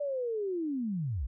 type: linear sweep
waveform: sine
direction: down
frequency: 589 to 49.31 Hz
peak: -30 dBFS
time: 0-1.27 s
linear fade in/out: 10 ms
effects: none